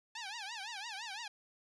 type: tone with vibrato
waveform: 10% pulse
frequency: 856 Hz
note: A5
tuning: 48 cents flat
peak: -33 dBFS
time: 0.15-1.28 s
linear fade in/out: 5 ms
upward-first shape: triangle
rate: 5.9 Hz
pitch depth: 230 cents each way
effects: resampled to 22050 Hz